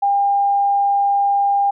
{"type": "tone", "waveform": "sine", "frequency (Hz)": 802, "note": "G5", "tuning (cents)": 39, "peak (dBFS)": -13, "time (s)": [0.02, 1.71], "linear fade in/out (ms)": 10, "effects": []}